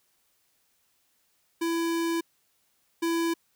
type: tone pair in turn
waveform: square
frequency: 333.5 / 333.5 Hz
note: E4 / E4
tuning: +20 / +20 cents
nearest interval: unison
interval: 0 cents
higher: neither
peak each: -26 / -25 dBFS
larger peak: second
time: 1.61-2.21 / 3.02-3.34 s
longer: first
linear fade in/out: 10 ms
effects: white hiss -70 dBFS RMS until 3.55 s